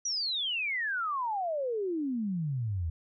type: exponential sweep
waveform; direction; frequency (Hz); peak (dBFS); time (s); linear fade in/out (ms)
sine; down; 5960 to 77.7; -29; 0.05-2.9; 5
effects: none